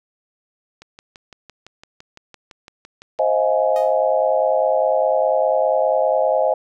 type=click train; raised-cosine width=0.2 ms; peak=-23 dBFS; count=15; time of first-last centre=0.82-3.189 s; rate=5.91 Hz
type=chord; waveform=sine; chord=F minor seventh; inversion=second; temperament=just; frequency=523.8 / 628.6 / 698.5 / 838.1 Hz; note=C5 / Eb5 / F5 / Ab5; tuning=+2 / +18 / 0 / +16 cents; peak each=-19 / -18 / -23 / -23 dBFS; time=3.19-6.54 s; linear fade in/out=5 ms
type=tone with exponential decay; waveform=sawtooth; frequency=622.3 Hz; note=D#5; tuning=in tune; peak=-26 dBFS; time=3.76-4.01 s; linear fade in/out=1 ms; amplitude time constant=53 ms
effects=none